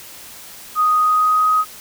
sine tone with pitch glide, 1244.5 to 1258.2 Hz, D#6 to D#6, 0 to +19 cents, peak -12 dBFS, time 0.75-1.65 s, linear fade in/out 50 ms, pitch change +19 cents, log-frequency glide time 0.96-1.54 s, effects white hiss -38 dBFS RMS until 1.8 s

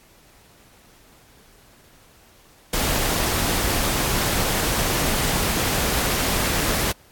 pink noise, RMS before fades -22 dBFS, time 2.73-6.92 s, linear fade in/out 5 ms, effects pink hiss -53 dBFS RMS until 7.11 s + AAC 64 kbps

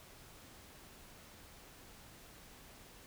silence, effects pink hiss -57 dBFS RMS until 3.06 s

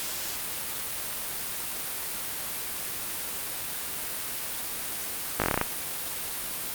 slowing click train, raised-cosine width 0.5 ms, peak -8 dBFS, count 9, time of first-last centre 5.4-5.613 s, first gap 18 ms, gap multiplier 1.11, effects white hiss -33 dBFS RMS until 6.74 s + Opus 48 kbps

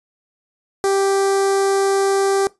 sawtooth tone with notch filter, 392 Hz, G4, in tune, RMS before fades -17 dBFS, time 0.84-2.47 s, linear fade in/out 0 ms, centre 2800 Hz, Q 0.74, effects noise-tail reverb RT60 0.2 s tail -20 dB re dry + resampled to 24000 Hz

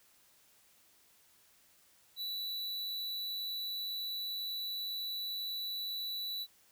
square tone, 3951 Hz, B7, in tune, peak -37 dBFS, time 2.16-6.47 s, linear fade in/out 50 ms, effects white hiss -66 dBFS RMS until 6.71 s

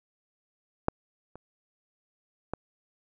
clicks, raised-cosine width 1 ms, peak -9 / -30 / -17 dBFS, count 3, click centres 0.884 / 1.356 / 2.536 s, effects none

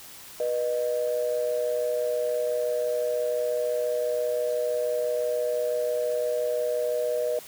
sine tone pair together, 488.1 / 614 Hz, B4 / D#5, -20 / -23 cents, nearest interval major third, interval 397 cents, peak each -26 dBFS, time 0.4-7.39 s, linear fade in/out 2 ms, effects tanh soft clip ceiling -16 dBFS + white hiss -45 dBFS RMS until 7.47 s

